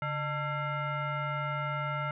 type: tone with frequency modulation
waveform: sine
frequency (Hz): 607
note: D#5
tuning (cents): -43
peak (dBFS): -30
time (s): 0.02-2.11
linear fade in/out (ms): 2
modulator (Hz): 750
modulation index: 1.8
effects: none